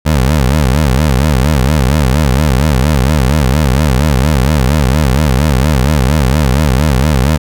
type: tone with vibrato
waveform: 20% pulse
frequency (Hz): 70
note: C#2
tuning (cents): +18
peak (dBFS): -3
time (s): 0.05-7.38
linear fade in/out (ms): 20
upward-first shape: sine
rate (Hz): 4.3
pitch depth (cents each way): 210
effects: none